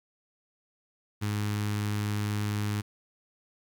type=tone with notch filter; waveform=sawtooth; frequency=104.2 Hz; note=G#2; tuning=6 cents sharp; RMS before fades=-30 dBFS; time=1.21-2.82 s; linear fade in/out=20 ms; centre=590 Hz; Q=1; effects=11-bit